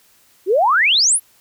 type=exponential sweep; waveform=sine; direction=up; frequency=343.4 to 11640 Hz; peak=-11 dBFS; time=0.46-1.2 s; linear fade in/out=50 ms; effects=white hiss -54 dBFS RMS until 1.4 s